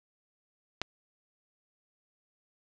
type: clicks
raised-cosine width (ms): 0.2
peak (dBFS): -13 / -27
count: 2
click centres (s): 0.816 / 0.819
effects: low-pass 6000 Hz 12 dB/octave + 9-bit